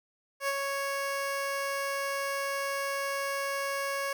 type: tone with ADSR envelope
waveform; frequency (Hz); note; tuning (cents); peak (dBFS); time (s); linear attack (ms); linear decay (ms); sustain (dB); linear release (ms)
15% pulse; 554; C#5; -1; -20; 0.4-4.13; 81; 41; -4; 3
effects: none